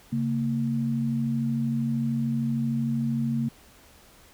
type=tone pair together; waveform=sine; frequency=136.52 / 229.6 Hz; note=C#3 / A#3; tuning=-26 / -26 cents; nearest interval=major sixth; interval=900 cents; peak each=-28 / -25 dBFS; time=0.12-3.49 s; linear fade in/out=10 ms; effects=pink hiss -54 dBFS RMS until 4.33 s